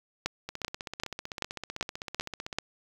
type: two click trains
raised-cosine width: 0.2 ms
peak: -19 / -11 dBFS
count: 33 / 7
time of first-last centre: 0.49-2.528 / 0.26-2.586 s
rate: 15.7 / 2.58 Hz
effects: 7-bit